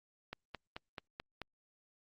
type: click train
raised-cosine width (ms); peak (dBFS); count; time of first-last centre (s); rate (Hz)
0.3; -26; 6; 0.33-1.417; 4.6
effects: Opus 48 kbps